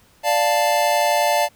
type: chord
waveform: square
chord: D minor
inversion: none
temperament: equal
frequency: 587.3 / 698.5 / 880 Hz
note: D5 / F5 / A5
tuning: 0 / 0 / 0 cents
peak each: -21 dBFS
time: 0.23-1.49 s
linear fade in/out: 50 ms
effects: pink hiss -55 dBFS RMS until 1.55 s